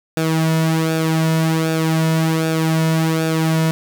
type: tone with flanger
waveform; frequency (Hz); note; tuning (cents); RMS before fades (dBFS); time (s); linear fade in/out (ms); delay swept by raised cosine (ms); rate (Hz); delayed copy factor
sawtooth; 160.8; E3; -43; -17; 0.17-3.71; 0; 0.97 to 2.57; 1.3; -0.65
effects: none

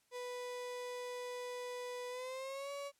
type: tone with pitch glide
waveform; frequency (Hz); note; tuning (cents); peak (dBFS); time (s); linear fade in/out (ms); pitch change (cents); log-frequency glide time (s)
35% pulse; 493.9 to 564.1; B4 to C#5; 0 to +30; -40; 0.11-2.92; 50; +230; 2.09-2.71
effects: white hiss -75 dBFS RMS until 2.99 s + low-pass 11000 Hz 12 dB/octave

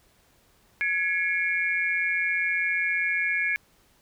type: tone cluster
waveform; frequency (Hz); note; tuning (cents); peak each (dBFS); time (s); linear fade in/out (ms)
sine; 1677 / 2185 / 2360; G#6 / C#7 / D7; +16 / -26 / +8; -27 / -26 / -30; 0.81-3.56; 0
effects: pink hiss -62 dBFS RMS until 4.01 s

